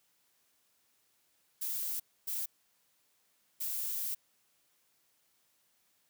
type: noise bursts at uneven times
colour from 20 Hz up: violet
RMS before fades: -36 dBFS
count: 3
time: 1.61-2 / 2.27-2.46 / 3.6-4.15 s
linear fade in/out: 10 ms
effects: white hiss -73 dBFS RMS until 6.09 s + high-pass 80 Hz 12 dB/octave